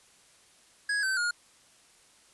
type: tone with pitch steps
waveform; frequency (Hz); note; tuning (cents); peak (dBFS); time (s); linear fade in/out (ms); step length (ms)
square; 1661.2 / 1541 / 1429.5; G#6 / G6 / F6; 0 / -30 / +40; -27; 0.89-1.31; 5; 140
effects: white hiss -60 dBFS RMS until 2.33 s + resampled to 24000 Hz